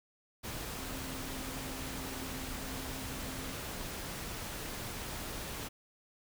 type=tone in noise; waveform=sine; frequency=262.6 Hz; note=C4; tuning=6 cents sharp; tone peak=-46 dBFS; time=0.76-3.53 s; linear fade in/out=20 ms; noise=pink; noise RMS=-41 dBFS; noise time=0.43-5.69 s; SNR=-8 dB; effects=none